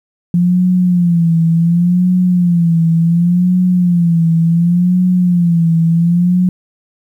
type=tone with vibrato; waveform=sine; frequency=173.1 Hz; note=F3; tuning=15 cents flat; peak=-8 dBFS; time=0.34-6.49 s; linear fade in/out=2 ms; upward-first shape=sine; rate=0.69 Hz; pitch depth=87 cents each way; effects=8-bit